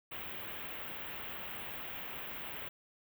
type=band-stop noise; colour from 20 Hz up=white; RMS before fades=-43 dBFS; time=0.11-2.69 s; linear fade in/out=10 ms; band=3300 to 16000 Hz; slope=48 dB/octave; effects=none